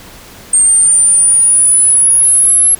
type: linear sweep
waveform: sine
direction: up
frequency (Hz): 8580 to 11110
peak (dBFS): -5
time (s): 0.53-2.75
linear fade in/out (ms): 5
effects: pink hiss -35 dBFS RMS until 2.79 s